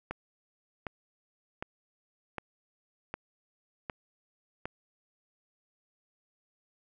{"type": "click train", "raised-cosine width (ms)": 0.5, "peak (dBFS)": -20, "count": 7, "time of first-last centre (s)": [0.11, 4.655], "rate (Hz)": 1.32, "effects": []}